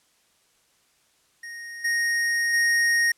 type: tone with level steps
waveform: square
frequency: 1864.7 Hz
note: A#6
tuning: in tune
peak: -36 / -22 / -19 dBFS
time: 1.43-3.12 s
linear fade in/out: 5 ms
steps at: 1.84 / 2.53 s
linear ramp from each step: 10 ms
effects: white hiss -64 dBFS RMS until 3.17 s + low-pass 10000 Hz 12 dB/octave